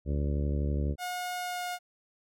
harmonic tone, 72.1 Hz, D2, 31 cents flat, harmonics 1 / 2 / 3 / 4 / 5 / 6 / 7 / 8, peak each -28 / -34 / -38 / -40 / -42 / -44 / -45 / -46 dBFS, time 0.05-0.96 s, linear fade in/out 50 ms
sawtooth tone with pitch glide, 721 to 716.4 Hz, F#5 to F5, -45 to +44 cents, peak -29 dBFS, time 0.98-1.79 s, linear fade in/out 50 ms, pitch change -11 cents, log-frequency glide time 1.36-1.64 s
effects none

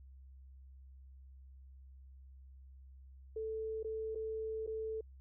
sine tone with dropouts, 440 Hz, A4, in tune, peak -37 dBFS, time 3.36-5.01 s, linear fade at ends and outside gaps 5 ms, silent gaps 3.83-3.845 / 4.149-4.155 / 4.665-4.674 s, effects added 66 Hz sine -53 dBFS peak until 5.2 s

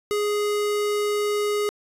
square tone, 415.3 Hz, G#4, in tune, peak -22 dBFS, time 0.11-1.69 s, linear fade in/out 0 ms, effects resampled to 32000 Hz

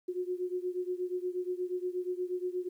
sine beating tone pair, 359.4 / 367.8 Hz, F4 / F#4, +50 / -10 cents, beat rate 8.4 Hz, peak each -34 / -36 dBFS, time 0.08-2.69 s, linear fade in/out 10 ms, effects 11-bit

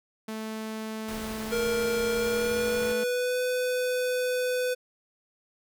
sawtooth tone, 219.2 Hz, A3, 6 cents flat, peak -29 dBFS, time 0.28-3.04 s, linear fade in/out 5 ms
pink noise, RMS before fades -40 dBFS, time 1.08-2.93 s, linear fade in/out 5 ms
square tone with pitch glide, 470 to 500.8 Hz, A#4 to B4, +14 to +24 cents, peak -26 dBFS, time 1.51-4.75 s, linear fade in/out 20 ms, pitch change +110 cents, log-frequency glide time 2.12-3.4 s
effects none

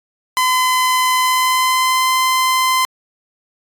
sawtooth tone with pitch glide, 1020 to 1033 Hz, C6 to C6, -44 to -22 cents, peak -9 dBFS, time 0.37-2.85 s, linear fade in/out 0 ms, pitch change +22 cents, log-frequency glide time 1.23-2.11 s, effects AAC 64 kbps

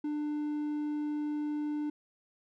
triangle tone, 297.9 Hz, D4, 25 cents sharp, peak -29 dBFS, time 0.04-1.9 s, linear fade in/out 5 ms, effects none

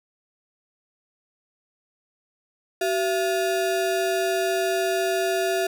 square ring-modulated tone, 527 Hz, C5, 12 cents sharp, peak -19 dBFS, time 2.81-5.67 s, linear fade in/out 5 ms, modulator 147 Hz, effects none

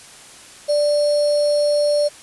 sine tone with sample-and-hold, 587.3 Hz, D5, in tune, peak -14 dBFS, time 0.68-2.09 s, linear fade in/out 20 ms, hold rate 4900 Hz, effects white hiss -42 dBFS RMS until 2.22 s + resampled to 24000 Hz

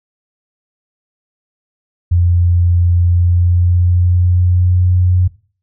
sine tone with pitch glide, 87.31 to 90.39 Hz, F2 to F#2, 0 to -40 cents, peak -8 dBFS, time 2.11-5.28 s, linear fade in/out 10 ms, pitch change +60 cents, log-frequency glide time 3.02-5.04 s, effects noise-tail reverb RT60 0.4 s tail -19 dB re dry

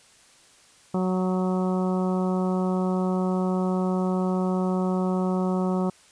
harmonic tone with a mistuned harmonic, 185 Hz, F#3, in tune, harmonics 1 / 2 / 3 / 4 / 5 / 6 / 7, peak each -23 / -29 / -33 / -35 / -37 / -39 / -40 dBFS, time 0.94-5.9 s, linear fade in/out 5 ms, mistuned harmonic 7, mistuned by -19 cents, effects white hiss -55 dBFS RMS until 6.11 s + resampled to 22050 Hz

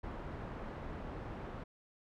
pink low-pass noise, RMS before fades -44 dBFS, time 0.03-1.64 s, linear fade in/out 10 ms, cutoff 1300 Hz, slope 12 dB/octave, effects none

